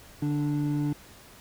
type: tone pair together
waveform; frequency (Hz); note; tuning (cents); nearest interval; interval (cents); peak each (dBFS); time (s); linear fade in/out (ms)
triangle; 146.55 / 293.7; D3 / D4; -3 / 0; octave; 1203; -25; 0.22-0.93; 5
effects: tanh soft clip ceiling -16 dBFS + pink hiss -51 dBFS RMS until 1.4 s